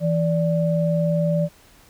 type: tone pair together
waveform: sine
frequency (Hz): 164.81 / 584.9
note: E3 / D5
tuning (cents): 0 / -7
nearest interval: octave + minor seventh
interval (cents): 2193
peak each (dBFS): -19 / -22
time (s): 0-1.49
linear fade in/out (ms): 50
effects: pink hiss -52 dBFS RMS until 1.89 s